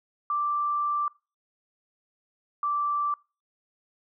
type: tone pair in turn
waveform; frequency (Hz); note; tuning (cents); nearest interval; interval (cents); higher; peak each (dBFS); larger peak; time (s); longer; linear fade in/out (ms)
sine; 1174.7 / 1169; D6 / D6; 0 / -8; unison; 8; first; -24; neither; 0.3-1.08 / 2.63-3.14; first; 2
effects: noise-tail reverb RT60 0.3 s tail -23 dB re dry